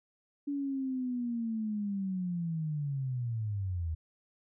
sine linear sweep, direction down, 287.4 to 77.78 Hz, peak -31 dBFS, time 0.47-3.95 s, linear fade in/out 10 ms, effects none

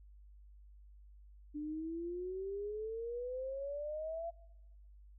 sine exponential sweep, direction up, 293.6 to 683 Hz, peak -38 dBFS, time 1.54-4.31 s, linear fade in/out 20 ms, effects noise-tail reverb RT60 1.0 s tail -23 dB re dry + added 50 Hz sine -55 dBFS peak until 5.18 s

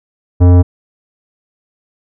sine tone with tanh clipping, 88.9 Hz, F2, 31 cents sharp, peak -5 dBFS, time 0.4-0.63 s, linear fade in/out 20 ms, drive 16 dB, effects none

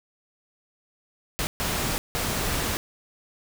pink noise bursts at uneven times, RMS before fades -27 dBFS, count 3, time 1.39-1.47 / 1.6-1.98 / 2.15-2.77 s, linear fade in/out 0 ms, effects none

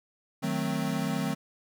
square chord, D# diminished seventh, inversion none, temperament equal, 155.56 / 185 / 220 / 261.6 Hz, D#3 / F#3 / A3 / C4, 0 / 0 / 0 / 0 cents, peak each -34 dBFS, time 0.42-1.35 s, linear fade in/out 20 ms, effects none

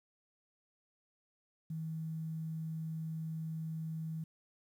sine tone with quantisation, 160 Hz, D#3, 49 cents sharp, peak -37 dBFS, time 1.7-4.24 s, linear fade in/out 5 ms, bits 11, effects none

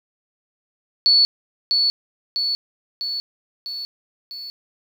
sine tone with echo, 4435 Hz, C#8, in tune, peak -11 dBFS, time 1.06-1.25 s, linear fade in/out 0 ms, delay 650 ms, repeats 5, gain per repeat -4 dB, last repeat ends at 4.5 s, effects 8-bit

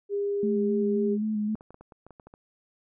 sine tone, 404.1 Hz, G#4, 47 cents flat, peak -25 dBFS, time 0.09-1.18 s, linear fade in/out 50 ms
sine tone with vibrato, 213.3 Hz, G#3, 46 cents sharp, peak -25 dBFS, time 0.43-1.55 s, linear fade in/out 2 ms, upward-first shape square, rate 3.8 Hz, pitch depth 24 cents each way
clicks, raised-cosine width 1 ms, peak -34 dBFS, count 11, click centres 1.554 / 1.609 / 1.706 / 1.744 / 1.81 / 1.922 / 2.066 / 2.107 / 2.198 / 2.27 / 2.339 s
effects none

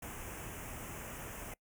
pink band-stop noise, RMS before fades -45 dBFS, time 0.02-1.54 s, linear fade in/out 5 ms, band 3000 to 6000 Hz, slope 48 dB/octave, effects noise-tail reverb RT60 0.1 s tail -23 dB re dry

